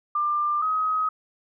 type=tone pair in turn; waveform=sine; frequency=1192 / 1265.1 Hz; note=D6 / D#6; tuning=+25 / +28 cents; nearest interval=minor second; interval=103 cents; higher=second; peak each=-21 dBFS; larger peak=neither; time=0.15-0.62 / 0.62-1.09 s; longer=neither; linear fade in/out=5 ms; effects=none